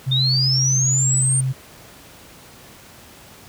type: tone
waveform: sine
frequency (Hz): 131.4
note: C3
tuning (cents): +8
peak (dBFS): -18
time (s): 0.06-1.53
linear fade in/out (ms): 20
type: linear sweep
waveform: sine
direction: up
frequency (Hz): 3587 to 8870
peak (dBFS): -17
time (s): 0.11-1.41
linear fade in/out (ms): 10
effects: pink hiss -44 dBFS RMS until 3.48 s + high-pass 60 Hz 12 dB/octave